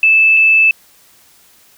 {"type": "tone pair in turn", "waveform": "sine", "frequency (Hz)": [2628, 2628], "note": ["E7", "E7"], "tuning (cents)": [-6, -6], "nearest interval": "unison", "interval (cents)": 0, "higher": "neither", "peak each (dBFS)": -6, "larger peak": "neither", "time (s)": [[0.03, 0.37], [0.37, 0.71]], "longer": "neither", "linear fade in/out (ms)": 2, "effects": ["white hiss -48 dBFS RMS until 1.77 s"]}